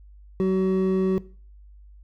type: tone pair together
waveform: triangle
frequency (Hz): 188.5 / 377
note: F#3 / F#4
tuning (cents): +32 / +32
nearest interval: octave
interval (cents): 1200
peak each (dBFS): -20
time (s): 0.4-1.18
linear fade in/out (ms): 0
effects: noise-tail reverb RT60 0.4 s tail -19 dB re dry + added 50 Hz sine -45 dBFS peak until 2.03 s